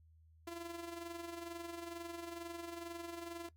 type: tone with amplitude modulation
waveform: sawtooth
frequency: 339.6 Hz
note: F4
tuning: 48 cents flat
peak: -38 dBFS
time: 0.47-3.49 s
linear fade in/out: 5 ms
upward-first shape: sine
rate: 22.2 Hz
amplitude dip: 55%
effects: noise-tail reverb RT60 0.1 s tail -18 dB re dry + added 80 Hz sine -62 dBFS peak until 3.56 s